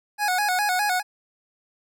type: tone with vibrato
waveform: 25% pulse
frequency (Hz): 780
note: G5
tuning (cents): -9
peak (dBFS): -17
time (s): 0.18-1.03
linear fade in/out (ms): 50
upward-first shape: square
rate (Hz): 4.9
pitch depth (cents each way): 110
effects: none

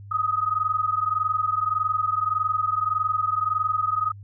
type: tone pair together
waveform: sine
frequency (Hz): 1244.3 / 1266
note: D#6 / D#6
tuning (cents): 0 / +30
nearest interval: unison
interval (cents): 30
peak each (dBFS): -24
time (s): 0.11-4.12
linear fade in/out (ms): 10
effects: added 100 Hz sine -39 dBFS peak until 4.23 s

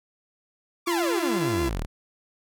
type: exponential sweep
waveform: sawtooth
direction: down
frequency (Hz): 1204 to 31.92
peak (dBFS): -23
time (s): 0.86-1.86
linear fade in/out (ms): 20
type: tone with vibrato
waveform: 45% pulse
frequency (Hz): 341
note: F4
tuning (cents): -41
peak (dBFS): -24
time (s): 0.87-1.69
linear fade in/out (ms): 5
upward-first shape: triangle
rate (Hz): 8.4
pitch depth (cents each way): 29
effects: none

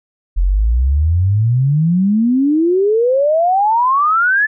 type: exponential sweep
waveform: sine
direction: up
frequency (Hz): 41.97 to 1760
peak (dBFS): -10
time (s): 0.36-4.47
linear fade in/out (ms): 20
effects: none

